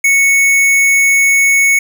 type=tone; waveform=square; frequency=2213 Hz; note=C#7; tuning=3 cents flat; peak=-8 dBFS; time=0.04-1.79 s; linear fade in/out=5 ms; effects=none